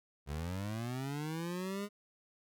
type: linear sweep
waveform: 25% pulse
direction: up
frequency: 69 to 207.7 Hz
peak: -33 dBFS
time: 0.26-1.89 s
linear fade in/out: 50 ms
effects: none